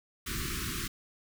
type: band-stop noise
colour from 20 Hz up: pink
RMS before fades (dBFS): -35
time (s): 0.26-0.88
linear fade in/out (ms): 10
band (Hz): 400 to 1100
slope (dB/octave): 96
effects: none